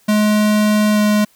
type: tone with pitch glide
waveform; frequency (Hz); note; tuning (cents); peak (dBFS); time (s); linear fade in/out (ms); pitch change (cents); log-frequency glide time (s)
square; 211.3 to 210; G#3 to G#3; +30 to +19; -12; 0.08-1.25; 10; -11; 0.93-0.98
effects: white hiss -54 dBFS RMS until 1.35 s